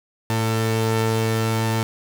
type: tone pair together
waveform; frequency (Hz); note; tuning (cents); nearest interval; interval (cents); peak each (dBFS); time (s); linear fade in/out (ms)
sawtooth; 111.62 / 447.2; A2 / A4; +25 / +28; 2 octaves; 2403; -16 / -21; 0.3-1.83; 0
effects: none